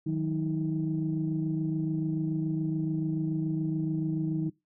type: tone cluster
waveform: sine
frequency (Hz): 156.8 / 183.8 / 316.6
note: D#3 / F#3 / D#4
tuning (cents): +14 / -11 / +30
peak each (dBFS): -29 / -34 / -30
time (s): 0.06-4.5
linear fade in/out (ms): 10
effects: noise-tail reverb RT60 0.2 s tail -21 dB re dry + tanh soft clip ceiling -19 dBFS